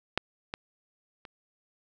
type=clicks; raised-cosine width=0.3 ms; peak=-9 / -17 / -28 dBFS; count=3; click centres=0.176 / 0.539 / 1.252 s; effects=none